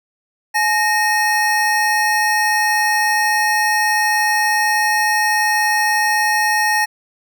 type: tone pair together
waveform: square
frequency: 850 / 1850.7 Hz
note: G#5 / A#6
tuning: +40 / -13 cents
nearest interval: octave + minor second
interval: 1347 cents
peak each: -18 / -17 dBFS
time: 0.54-6.86 s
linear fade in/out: 20 ms
effects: none